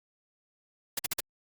white noise bursts, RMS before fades -30 dBFS, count 4, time 0.97-1.205 s, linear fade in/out 5 ms, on 22 ms, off 49 ms, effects Opus 48 kbps

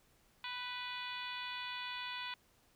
harmonic tone with a mistuned harmonic, 493.4 Hz, B4, 2 cents flat, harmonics 2 / 3 / 4 / 5 / 6 / 7 / 8 / 9, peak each -46 / -49 / -49 / -47 / -50 / -47 / -53 / -55 dBFS, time 0.44-2.34 s, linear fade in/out 2 ms, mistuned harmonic 3, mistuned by +15 cents, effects pink hiss -70 dBFS RMS until 2.75 s

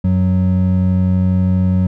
triangle tone pair together, 92.46 / 184.7 Hz, F#2 / F#3, -1 / -3 cents, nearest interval octave, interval 1198 cents, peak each -12 dBFS, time 0.04-1.87 s, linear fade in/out 5 ms, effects none

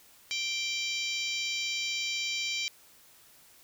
harmonic tone with a mistuned harmonic, 784 Hz, G5, in tune, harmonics 3 / 4 / 5 / 6 / 7 / 8 / 9, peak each -34 / -36 / -38 / -40 / -41 / -42 / -43 dBFS, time 0.31-2.68 s, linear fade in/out 0 ms, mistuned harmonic 8, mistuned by -72 cents, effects white hiss -58 dBFS RMS until 3.63 s

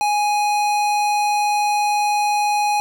sine tone with hard clipping, 831 Hz, G#5, 1 cent sharp, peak -18 dBFS, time 0.01-2.8 s, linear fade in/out 0 ms, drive 18 dB, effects none

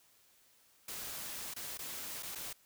white noise with dropouts, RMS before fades -43 dBFS, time 0.88-2.53 s, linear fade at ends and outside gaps 5 ms, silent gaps 1.539-1.562 / 1.775-1.789 / 2.226-2.23 / 2.351-2.355 s, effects white hiss -67 dBFS RMS until 2.65 s

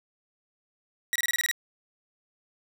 sawtooth tone bursts, 1912 Hz, A#6, 43 cents sharp, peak -21 dBFS, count 8, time 1.13-1.513 s, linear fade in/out 0 ms, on 26 ms, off 25 ms, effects none

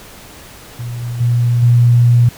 sine tone with level steps, 120 Hz, B2, 49 cents flat, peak -21 / -19 / -10 / -6 dBFS, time 0.79-2.29 s, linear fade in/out 5 ms, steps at 1.02 / 1.2 / 1.62 s, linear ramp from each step 10 ms, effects pink hiss -37 dBFS RMS until 2.37 s

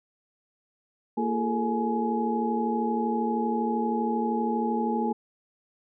sine tone cluster, 230.7 / 343.4 / 413.9 / 446.6 / 841 Hz, A#3 / F4 / G#4 / A4 / G#5, -18 / -29 / -6 / +26 / +22 cents, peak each -27 / -34 / -34 / -33 / -29 dBFS, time 1.17-5.13 s, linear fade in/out 10 ms, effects none

